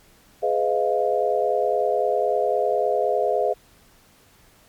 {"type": "chord", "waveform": "sine", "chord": "F half-diminished seventh", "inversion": "first", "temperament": "just", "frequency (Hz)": [419.1, 502.9, 628.6, 698.5], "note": ["Ab4", "Cb5", "Eb5", "F5"], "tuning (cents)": [16, 31, 18, 0], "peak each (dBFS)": -24, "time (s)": [0.42, 3.54], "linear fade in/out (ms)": 20, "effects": ["pink hiss -55 dBFS RMS until 4.68 s", "MP3 96 kbps"]}